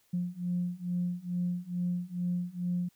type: beating tone pair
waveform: sine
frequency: 176 / 178.3 Hz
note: F3 / F3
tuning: +14 / +36 cents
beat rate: 2.3 Hz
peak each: -33 / -32 dBFS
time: 0.13-2.89 s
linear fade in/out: 10 ms
effects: tanh soft clip ceiling -22 dBFS + white hiss -69 dBFS RMS until 2.95 s